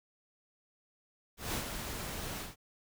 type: noise with ADSR envelope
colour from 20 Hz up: pink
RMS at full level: -34 dBFS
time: 1.37-2.56 s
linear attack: 170 ms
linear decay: 98 ms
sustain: -6 dB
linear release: 160 ms
effects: none